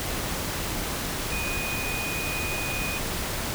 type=tone in noise; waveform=sine; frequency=2479 Hz; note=D#7; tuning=7 cents flat; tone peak=-31 dBFS; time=1.32-2.98 s; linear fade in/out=0 ms; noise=pink; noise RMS=-30 dBFS; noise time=0-3.54 s; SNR=-4 dB; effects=none